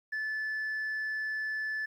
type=tone; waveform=sine; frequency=1740 Hz; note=A6; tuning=20 cents flat; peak=-29 dBFS; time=0.12-1.86 s; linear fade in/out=10 ms; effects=tanh soft clip ceiling -30 dBFS + 11-bit